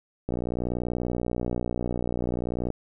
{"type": "click train", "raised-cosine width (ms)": 2, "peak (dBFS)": -15, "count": 147, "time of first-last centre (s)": [0.29, 2.703], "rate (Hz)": 60.5, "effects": []}